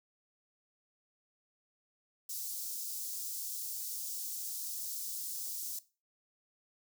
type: high-pass noise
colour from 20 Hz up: white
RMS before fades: -40 dBFS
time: 2.29-5.79 s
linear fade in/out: 5 ms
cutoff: 5000 Hz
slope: 24 dB/octave
effects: noise-tail reverb RT60 0.3 s tail -17 dB re dry